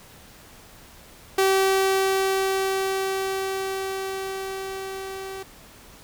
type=tone with level ramp; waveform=sawtooth; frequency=384.9 Hz; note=G4; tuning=32 cents flat; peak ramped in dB=-13 to -29 dBFS; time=1.38-5.43 s; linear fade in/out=5 ms; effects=pink hiss -48 dBFS RMS until 6.03 s